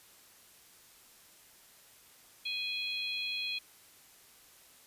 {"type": "harmonic tone", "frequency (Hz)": 830.6, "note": "G#5", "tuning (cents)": 0, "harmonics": [3, 4, 5], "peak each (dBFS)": [-37, -38, -39], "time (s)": [2.45, 3.59], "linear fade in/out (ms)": 10, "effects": ["white hiss -59 dBFS RMS until 4.86 s", "resampled to 32000 Hz"]}